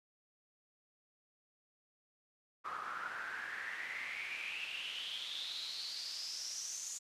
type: noise with band-pass filter sweep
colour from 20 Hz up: pink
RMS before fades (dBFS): -43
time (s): 2.64-6.99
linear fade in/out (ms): 20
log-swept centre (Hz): 1200 to 6800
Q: 7.3
effects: resampled to 32000 Hz